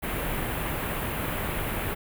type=band-stop noise; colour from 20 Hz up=pink; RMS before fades=-30 dBFS; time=0.02-1.95 s; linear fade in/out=20 ms; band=2900 to 11000 Hz; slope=24 dB/octave; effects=none